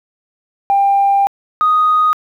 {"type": "tone pair in turn", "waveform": "sine", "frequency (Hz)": [795, 1244.8], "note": ["G5", "D#6"], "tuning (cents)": [24, 0], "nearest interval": "minor sixth", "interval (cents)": 776, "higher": "second", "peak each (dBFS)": -8, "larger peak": "neither", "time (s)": [[0.7, 1.27], [1.61, 2.13]], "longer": "first", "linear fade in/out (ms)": 0, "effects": ["tanh soft clip ceiling -5 dBFS", "8-bit"]}